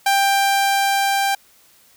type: tone with level ramp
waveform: sawtooth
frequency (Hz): 790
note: G5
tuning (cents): +13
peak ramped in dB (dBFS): -10 to -13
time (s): 0.06-1.35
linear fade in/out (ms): 5
effects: white hiss -53 dBFS RMS until 1.96 s